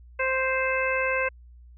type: harmonic tone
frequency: 523.3 Hz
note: C5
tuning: in tune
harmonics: 1 / 2 / 3 / 4 / 5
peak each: -27 / -31 / -29 / -30 / -30 dBFS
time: 0.19-1.29 s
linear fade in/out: 10 ms
effects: added 60 Hz sine -46 dBFS peak until 1.77 s